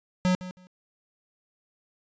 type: tone with echo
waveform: square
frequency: 182.9 Hz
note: F#3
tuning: 20 cents flat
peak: -21 dBFS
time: 0.25-0.35 s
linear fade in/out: 0 ms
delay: 160 ms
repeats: 2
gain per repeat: -15 dB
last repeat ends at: 0.67 s
effects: resampled to 16000 Hz